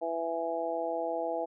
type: harmonic tone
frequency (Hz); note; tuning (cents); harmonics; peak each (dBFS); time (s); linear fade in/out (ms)
166; E3; +12; 2 / 3 / 4 / 5; -39 / -35 / -33 / -37; 0.01-1.46; 20
effects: none